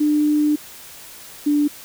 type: tone pair in turn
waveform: sine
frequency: 298.9 / 293.4 Hz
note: D4 / D4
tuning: +31 / -2 cents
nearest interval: unison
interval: 33 cents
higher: first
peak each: -14 dBFS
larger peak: neither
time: 0-0.56 / 1.46-1.68 s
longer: first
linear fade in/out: 10 ms
effects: white hiss -40 dBFS RMS until 1.84 s